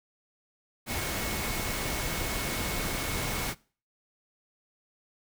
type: tone in noise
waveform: sine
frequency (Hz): 2194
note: C#7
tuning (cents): -18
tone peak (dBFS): -41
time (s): 0.86-3.55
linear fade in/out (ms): 50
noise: pink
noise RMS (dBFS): -32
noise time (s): 0.86-3.55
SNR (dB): -12
effects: noise-tail reverb RT60 0.4 s tail -22 dB re dry